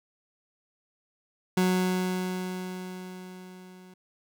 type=tone with level ramp; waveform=30% pulse; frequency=183.9 Hz; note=F#3; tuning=10 cents flat; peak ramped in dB=-18 to -46 dBFS; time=1.57-3.94 s; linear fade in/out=5 ms; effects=none